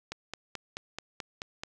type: click train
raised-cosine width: 0.2 ms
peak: -19 dBFS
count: 8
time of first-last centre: 0.12-1.635 s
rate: 4.62 Hz
effects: none